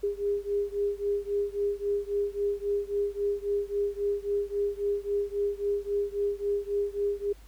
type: beating tone pair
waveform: sine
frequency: 404.1 / 407.8 Hz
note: G#4 / G#4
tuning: -47 / -32 cents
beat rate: 3.7 Hz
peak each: -29 / -30 dBFS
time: 0.03-7.33 s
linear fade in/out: 10 ms
effects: added 50 Hz sine -49 dBFS peak until 7.47 s + pink hiss -59 dBFS RMS until 7.47 s